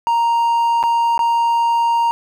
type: tone with dropouts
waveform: triangle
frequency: 932.3 Hz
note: A#5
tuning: in tune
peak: -11 dBFS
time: 0.07-2.11 s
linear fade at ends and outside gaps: 0 ms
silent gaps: 0.829-0.837 / 1.178-1.192 s
effects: none